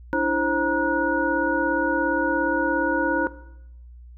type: tone cluster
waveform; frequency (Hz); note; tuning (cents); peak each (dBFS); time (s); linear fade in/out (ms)
sine; 293.6 / 330.8 / 530 / 944 / 1461; D4 / E4 / C5 / A#5 / F#6; 0 / +6 / +22 / +22 / -22; -26; 0.13-3.27; 0
effects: noise-tail reverb RT60 0.8 s tail -17 dB re dry + added 60 Hz sine -41 dBFS peak until 4.17 s